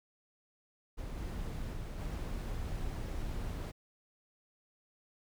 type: noise with level steps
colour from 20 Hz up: brown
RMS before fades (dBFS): -41 / -39 / -41 / -38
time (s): 0.97-3.72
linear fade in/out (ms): 20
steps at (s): 1.17 / 1.72 / 1.98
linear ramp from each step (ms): 20
effects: none

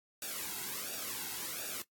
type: noise with flanger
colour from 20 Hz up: white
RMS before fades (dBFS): -40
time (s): 0.22-1.82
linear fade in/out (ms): 2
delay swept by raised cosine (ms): 0.95 to 1.72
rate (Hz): 1.4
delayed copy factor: -0.75
effects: noise-tail reverb RT60 0.1 s tail -18 dB re dry + AAC 64 kbps

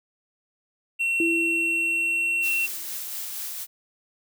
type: tone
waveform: triangle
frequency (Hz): 2720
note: F7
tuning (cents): -46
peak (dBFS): -20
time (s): 0.99-2.67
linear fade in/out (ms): 20
type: tone with exponential decay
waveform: sine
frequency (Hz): 333.2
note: E4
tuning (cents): +19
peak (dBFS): -21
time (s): 1.2-2.95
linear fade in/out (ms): 2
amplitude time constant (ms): 380
type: noise with tremolo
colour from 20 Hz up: blue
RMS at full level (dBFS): -32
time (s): 2.41-3.67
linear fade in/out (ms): 50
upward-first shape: sine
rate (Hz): 4.2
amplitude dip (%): 25
effects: none

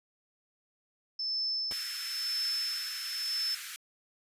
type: tone with tremolo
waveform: sine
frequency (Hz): 5270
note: E8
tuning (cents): -1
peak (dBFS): -29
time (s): 1.19-3.55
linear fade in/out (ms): 5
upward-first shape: sine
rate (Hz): 0.98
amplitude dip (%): 60
type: high-pass noise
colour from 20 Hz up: pink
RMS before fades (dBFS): -42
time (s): 1.71-3.76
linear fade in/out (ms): 0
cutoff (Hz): 1400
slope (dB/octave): 48
type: clicks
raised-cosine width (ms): 1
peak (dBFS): -33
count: 2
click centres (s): 1.712 / 1.722
effects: resampled to 32000 Hz

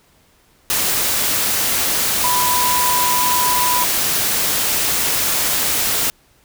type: tone in noise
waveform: sine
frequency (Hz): 987.8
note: B5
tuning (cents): 0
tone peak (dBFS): -17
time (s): 2.24-3.84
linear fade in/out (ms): 0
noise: white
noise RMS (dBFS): -18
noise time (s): 0.7-6.1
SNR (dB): -2
effects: pink hiss -55 dBFS RMS until 6.44 s

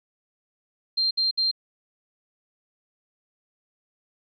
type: tone bursts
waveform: sine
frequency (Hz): 4173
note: C8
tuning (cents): -5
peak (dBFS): -20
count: 3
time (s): 0.97-1.514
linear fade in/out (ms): 10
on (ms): 140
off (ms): 62
effects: none

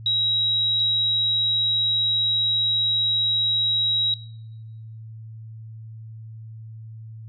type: tone pair in turn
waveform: sine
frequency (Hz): 3845 / 3845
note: B7 / B7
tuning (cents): -47 / -47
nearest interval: unison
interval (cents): 0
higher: neither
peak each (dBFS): -18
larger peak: neither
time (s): 0.06-0.8 / 0.8-4.14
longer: second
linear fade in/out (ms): 2
effects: noise-tail reverb RT60 1.0 s tail -23 dB re dry + added 111 Hz sine -36 dBFS peak until 7.28 s

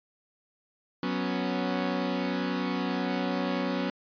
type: chord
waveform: sawtooth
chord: F# suspended fourth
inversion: none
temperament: equal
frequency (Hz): 185 / 246.9 / 277.2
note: F#3 / B3 / C#4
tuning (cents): 0 / 0 / 0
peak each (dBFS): -28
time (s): 1.03-3.9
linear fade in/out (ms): 2
effects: resampled to 11025 Hz

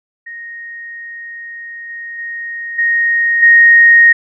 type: tone with level steps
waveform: sine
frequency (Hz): 1864.7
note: A#6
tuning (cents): 0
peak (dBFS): -26 / -24 / -21 / -10 / -3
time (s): 0.26-4.13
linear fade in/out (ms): 10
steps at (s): 1.89 / 2.18 / 2.78 / 3.42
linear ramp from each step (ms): 10
effects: none

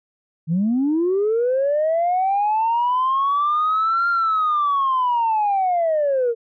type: linear two-way sweep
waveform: sine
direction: up then down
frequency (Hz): 151.8 to 1396.9 to 453.1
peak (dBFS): -15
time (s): 0.47-6.35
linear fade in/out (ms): 50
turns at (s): 4.09
effects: tanh soft clip ceiling -13 dBFS

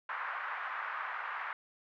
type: band-pass noise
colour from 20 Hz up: pink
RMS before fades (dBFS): -39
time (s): 0.09-1.53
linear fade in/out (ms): 2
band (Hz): 1000 to 1800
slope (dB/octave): 24
effects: none

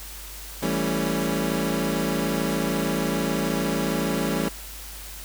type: chord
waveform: 25% pulse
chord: A dominant seventh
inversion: second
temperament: equal with one note detuned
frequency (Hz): 164.81 / 196 / 222.7 / 277.2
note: E3 / G3 / A3 / C#4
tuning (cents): 0 / 0 / +21 / 0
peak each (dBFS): -25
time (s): 0.62-4.49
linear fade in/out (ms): 10
effects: added 50 Hz sine -40 dBFS peak until 5.24 s + white hiss -40 dBFS RMS until 5.24 s

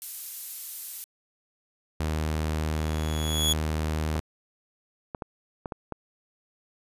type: noise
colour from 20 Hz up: violet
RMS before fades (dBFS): -34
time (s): 0.02-1.04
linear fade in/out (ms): 0
type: tone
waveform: sawtooth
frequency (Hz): 77.78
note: D#2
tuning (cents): 0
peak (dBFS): -22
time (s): 2-4.2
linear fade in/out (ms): 0
type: tone with exponential growth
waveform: sawtooth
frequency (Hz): 3368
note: G#7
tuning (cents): +24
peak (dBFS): -17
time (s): 2.74-3.53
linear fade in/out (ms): 5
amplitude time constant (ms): 170
type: clicks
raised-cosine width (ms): 1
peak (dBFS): -19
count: 6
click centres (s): 4.16 / 5.148 / 5.222 / 5.658 / 5.722 / 5.923
effects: resampled to 32000 Hz

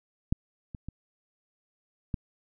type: clicks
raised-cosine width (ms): 5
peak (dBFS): -12 / -26 / -25 / -17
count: 4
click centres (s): 0.325 / 0.748 / 0.886 / 2.142
effects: none

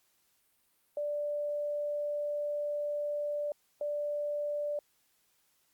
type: tone bursts at uneven times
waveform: sine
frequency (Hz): 587.3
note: D5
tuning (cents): 0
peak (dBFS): -31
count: 2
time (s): 0.97-3.52 / 3.81-4.79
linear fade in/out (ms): 2
effects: white hiss -72 dBFS RMS until 5.73 s + Opus 48 kbps

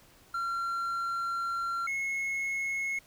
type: tone pair in turn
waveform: triangle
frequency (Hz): 1371 / 2176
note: F6 / C#7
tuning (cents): -32 / -33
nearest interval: minor sixth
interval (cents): 799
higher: second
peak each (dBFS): -28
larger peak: neither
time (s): 0.34-1.87 / 1.87-2.99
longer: first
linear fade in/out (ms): 5
effects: pink hiss -59 dBFS RMS until 3.06 s

